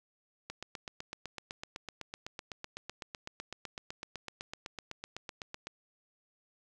click train, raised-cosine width 0.2 ms, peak -23 dBFS, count 42, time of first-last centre 0.5-5.67 s, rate 7.93 Hz, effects none

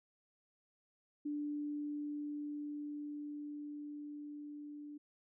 sine tone with level ramp, 294.1 Hz, D4, 3 cents sharp, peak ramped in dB -36 to -46 dBFS, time 1.25-4.98 s, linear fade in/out 10 ms, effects none

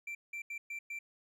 triangle tone bursts at uneven times, 2349 Hz, D7, in tune, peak -37 dBFS, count 5, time 0.07-0.15 / 0.33-0.42 / 0.5-0.58 / 0.7-0.79 / 0.9-0.99 s, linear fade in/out 5 ms, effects none

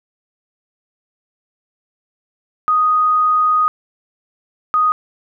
sine tone bursts at uneven times, 1244.5 Hz, D#6, in tune, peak -11 dBFS, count 2, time 2.68-3.68 / 4.74-4.92 s, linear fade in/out 0 ms, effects none

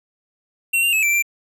square tone with pitch steps, 2729 / 2782 / 2587 / 2341 / 2361 Hz, F7 / F7 / E7 / D7 / D7, -41 / -7 / -33 / -6 / +9 cents, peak -16 dBFS, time 0.73-1.225 s, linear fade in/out 10 ms, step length 99 ms, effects none

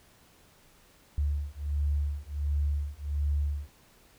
sine beating tone pair, 71.9 / 73.3 Hz, D2 / D2, -36 / -3 cents, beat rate 1.4 Hz, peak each -30 dBFS, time 1.18-3.69 s, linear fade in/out 0 ms, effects pink hiss -60 dBFS RMS until 4.18 s

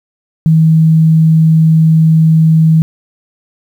sine tone, 160 Hz, D#3, 49 cents sharp, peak -4 dBFS, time 0.46-2.82 s, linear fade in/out 0 ms, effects 7-bit

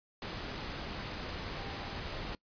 sine tone in noise, 793 Hz, G5, 20 cents sharp, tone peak -50 dBFS, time 1.57-1.96 s, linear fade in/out 2 ms, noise pink, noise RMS -40 dBFS, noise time 0.22-2.35 s, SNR -13 dB, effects noise-tail reverb RT60 0.1 s tail -24 dB re dry + resampled to 11025 Hz

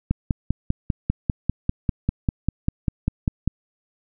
click train, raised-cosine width 5 ms, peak -7 dBFS, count 18, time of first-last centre 0.11-3.476 s, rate 5.05 Hz, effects none

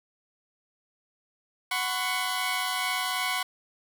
15% pulse chord, F# suspended fourth, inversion none, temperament equal with one note detuned, 740 / 1007.9 / 1108.7 Hz, F#5 / B5 / C#6, 0 / +35 / 0 cents, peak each -25 dBFS, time 1.71-3.43 s, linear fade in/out 5 ms, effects none

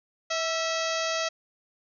harmonic tone with a mistuned harmonic, 649 Hz, E5, 27 cents flat, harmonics 1 / 2 / 3 / 4 / 5 / 6 / 7 / 8 / 9 / 10, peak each -30 / -33 / -35 / -36 / -37 / -38 / -38 / -39 / -40 / -40 dBFS, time 0.3-1.29 s, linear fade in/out 10 ms, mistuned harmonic 2, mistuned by +45 cents, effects none

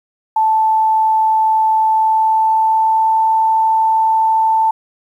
sine tone with pitch glide, 878 to 886.2 Hz, A5 to A5, -4 to +12 cents, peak -10 dBFS, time 0.36-4.71 s, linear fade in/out 5 ms, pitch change +16 cents, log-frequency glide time 1.84-3.22 s, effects 8-bit

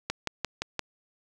click train, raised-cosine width 0.2 ms, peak -11 dBFS, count 5, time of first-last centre 0.1-0.793 s, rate 5.77 Hz, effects none

